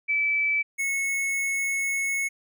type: tone pair in turn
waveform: sine / square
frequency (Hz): 2309 / 2194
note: D7 / C#7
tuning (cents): -30 / -18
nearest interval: minor second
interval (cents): 88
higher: first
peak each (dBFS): -21 / -25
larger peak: first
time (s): 0.08-0.63 / 0.78-2.29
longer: second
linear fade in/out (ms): 20
effects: none

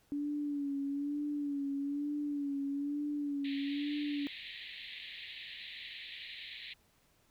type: tone with vibrato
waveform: sine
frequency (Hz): 286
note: D4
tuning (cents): -46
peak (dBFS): -33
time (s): 0.12-4.27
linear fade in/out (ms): 0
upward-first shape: sine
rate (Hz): 1.1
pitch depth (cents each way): 47
type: band-pass noise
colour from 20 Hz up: white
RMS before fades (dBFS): -47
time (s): 3.44-6.74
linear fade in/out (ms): 10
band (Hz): 1800 to 4100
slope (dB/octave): 96
effects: pink hiss -70 dBFS RMS until 7.3 s

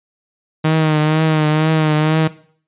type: tone with vibrato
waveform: sawtooth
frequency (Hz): 155.56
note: D#3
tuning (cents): 0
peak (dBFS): -8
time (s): 0.64-2.28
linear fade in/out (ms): 10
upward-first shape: triangle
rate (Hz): 2.1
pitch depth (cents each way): 46
effects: noise-tail reverb RT60 0.5 s tail -17 dB re dry + resampled to 8000 Hz

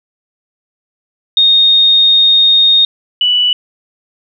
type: tone pair in turn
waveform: sine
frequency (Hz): 3700 / 2959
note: A#7 / F#7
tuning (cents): -14 / -1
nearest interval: major third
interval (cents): 387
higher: first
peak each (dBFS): -5 / -8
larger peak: first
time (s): 1.37-2.85 / 3.21-3.53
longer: first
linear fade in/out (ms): 2
effects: none

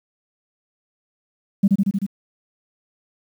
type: tone with echo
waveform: sine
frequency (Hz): 197.3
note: G3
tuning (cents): +11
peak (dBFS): -9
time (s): 1.63-1.68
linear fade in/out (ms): 10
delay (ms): 77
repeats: 5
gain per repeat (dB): -2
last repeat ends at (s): 2.065
effects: tanh soft clip ceiling -6 dBFS + 8-bit

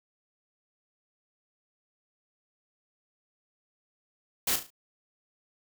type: noise with echo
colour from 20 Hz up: white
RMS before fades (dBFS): -27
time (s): 4.47-4.56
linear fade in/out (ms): 5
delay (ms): 36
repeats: 4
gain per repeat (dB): -8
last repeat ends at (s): 4.704
effects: none

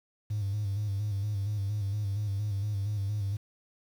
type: tone with vibrato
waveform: triangle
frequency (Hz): 102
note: G#2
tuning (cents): -31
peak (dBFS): -25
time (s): 0.3-3.37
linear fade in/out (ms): 10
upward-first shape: square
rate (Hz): 4.3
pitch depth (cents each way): 56
effects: tanh soft clip ceiling -25 dBFS + 9-bit

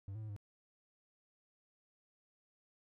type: tone with pitch steps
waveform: triangle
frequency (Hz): 98.2 / 109.5 / 108.1 / 101.9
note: G2 / A2 / A2 / G#2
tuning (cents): +4 / -8 / -30 / -32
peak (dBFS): -40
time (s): 0.08-0.364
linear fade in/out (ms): 0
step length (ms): 71
effects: none

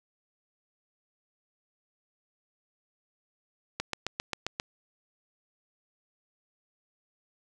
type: click train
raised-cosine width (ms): 0.2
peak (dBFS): -13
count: 7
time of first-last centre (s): 3.8-4.599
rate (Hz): 7.51
effects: none

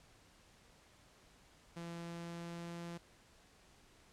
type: tone with pitch glide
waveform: sawtooth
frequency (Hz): 169.6 to 170.78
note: E3 to F3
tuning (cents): +50 to -38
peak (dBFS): -40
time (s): 1.76-2.98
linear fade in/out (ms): 10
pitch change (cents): +12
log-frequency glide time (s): 1.99-2.83
effects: pink hiss -65 dBFS RMS until 4.12 s + low-pass 9000 Hz 12 dB/octave

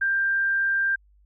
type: tone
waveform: sine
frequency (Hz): 1586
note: G6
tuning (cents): +20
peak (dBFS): -20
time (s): 0.01-0.96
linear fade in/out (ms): 10
effects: added 50 Hz sine -55 dBFS peak until 1.25 s

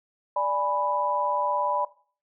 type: chord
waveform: sine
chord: G# diminished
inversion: second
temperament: equal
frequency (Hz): 587.3 / 830.6 / 987.8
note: D5 / G#5 / B5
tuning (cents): 0 / 0 / 0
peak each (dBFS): -28 / -30 / -25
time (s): 0.36-1.85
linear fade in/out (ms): 5
effects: noise-tail reverb RT60 0.4 s tail -17 dB re dry

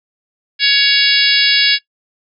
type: harmonic tone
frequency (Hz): 560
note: C#5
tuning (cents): +18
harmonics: 3 / 4 / 5 / 6 / 7 / 8 / 9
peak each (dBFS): -17 / -17 / -17 / -17 / -17 / -17 / -17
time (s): 0.59-1.79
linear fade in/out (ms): 50
effects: noise-tail reverb RT60 0.1 s tail -18 dB re dry

